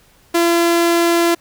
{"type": "tone", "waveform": "sawtooth", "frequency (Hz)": 340.1, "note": "F4", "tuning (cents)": -46, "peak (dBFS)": -8, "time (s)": [0.34, 1.35], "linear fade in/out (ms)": 10, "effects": ["pink hiss -52 dBFS RMS until 1.4 s"]}